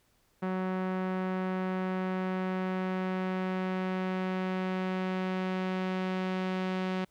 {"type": "tone with low-pass filter sweep", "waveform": "sawtooth", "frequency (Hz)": 186.2, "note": "F#3", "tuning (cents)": 11, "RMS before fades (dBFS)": -32, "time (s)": [0.42, 7.05], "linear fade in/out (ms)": 10, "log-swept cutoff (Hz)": [1600, 3100], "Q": 1, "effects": ["pink hiss -70 dBFS RMS until 7.1 s"]}